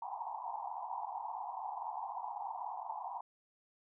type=band-pass noise; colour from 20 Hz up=white; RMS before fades=-42 dBFS; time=0.02-3.21 s; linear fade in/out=5 ms; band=730 to 1000 Hz; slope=96 dB/octave; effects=none